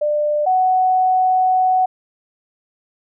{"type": "tone pair in turn", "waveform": "sine", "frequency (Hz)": [596, 743.8], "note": ["D5", "F#5"], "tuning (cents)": [25, 9], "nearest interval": "major third", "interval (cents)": 384, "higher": "second", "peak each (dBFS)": [-15, -12], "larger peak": "second", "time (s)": [[0.01, 0.46], [0.46, 1.86]], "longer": "second", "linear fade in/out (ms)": 10, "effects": []}